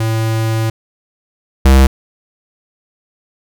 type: tone pair in turn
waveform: square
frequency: 111.8 / 66.48 Hz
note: A2 / C2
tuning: +28 / +28 cents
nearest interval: major sixth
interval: 900 cents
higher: first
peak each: -14 / -5 dBFS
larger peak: second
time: 0-0.7 / 1.65-1.87 s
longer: first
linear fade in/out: 5 ms
effects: none